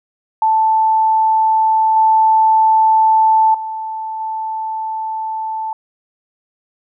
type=tone with level steps; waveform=sine; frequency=880 Hz; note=A5; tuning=in tune; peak=-10 / -8 / -21 / -19 dBFS; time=0.42-5.73 s; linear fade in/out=2 ms; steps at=1.96 / 3.54 / 4.2 s; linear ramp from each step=5 ms; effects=none